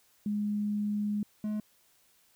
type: tone pair in turn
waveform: sine / triangle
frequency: 207.7 / 212.1 Hz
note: G#3 / G#3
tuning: 0 / +37 cents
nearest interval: unison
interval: 37 cents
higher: second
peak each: -28 dBFS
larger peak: neither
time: 0.26-1.23 / 1.44-1.6 s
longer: first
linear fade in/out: 2 ms
effects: white hiss -66 dBFS RMS until 2.35 s